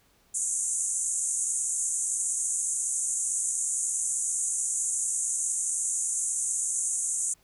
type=band-pass noise; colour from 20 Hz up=pink; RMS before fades=-29 dBFS; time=0.34-7.34 s; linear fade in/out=10 ms; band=6500 to 9900 Hz; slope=96 dB/octave; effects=pink hiss -64 dBFS RMS until 7.43 s